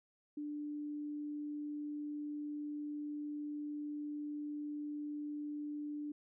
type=tone; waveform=sine; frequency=295.6 Hz; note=D4; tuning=11 cents sharp; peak=-39 dBFS; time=0.37-6.12 s; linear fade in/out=5 ms; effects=none

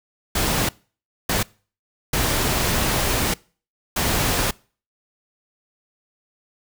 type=noise bursts at uneven times; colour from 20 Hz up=pink; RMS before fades=-21 dBFS; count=4; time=0.35-0.69 / 1.29-1.43 / 2.13-3.34 / 3.96-4.51 s; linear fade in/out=5 ms; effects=noise-tail reverb RT60 0.4 s tail -24 dB re dry

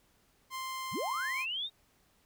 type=tone; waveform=sawtooth; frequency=1047 Hz; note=C6; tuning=1 cent sharp; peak=-33 dBFS; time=0.5-1.46 s; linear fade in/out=50 ms
type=linear sweep; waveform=sine; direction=up; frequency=51.91 to 3789 Hz; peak=-33 dBFS; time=0.91-1.7 s; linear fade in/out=50 ms
effects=pink hiss -69 dBFS RMS until 2.25 s

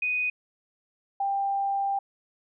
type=tone pair in turn; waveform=sine; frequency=2490 / 791.8 Hz; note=D#7 / G5; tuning=+1 / +17 cents; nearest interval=octave + minor sixth; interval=1984 cents; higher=first; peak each=-24 dBFS; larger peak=neither; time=0.02-0.3 / 1.2-1.99 s; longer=second; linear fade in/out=5 ms; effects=none

